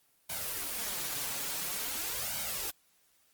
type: noise with flanger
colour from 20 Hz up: white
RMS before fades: -36 dBFS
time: 0.29-2.71 s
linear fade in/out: 10 ms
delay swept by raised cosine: 1.3 to 7.2 ms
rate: 0.48 Hz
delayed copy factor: +0.65
effects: white hiss -69 dBFS RMS until 3.33 s + Opus 24 kbps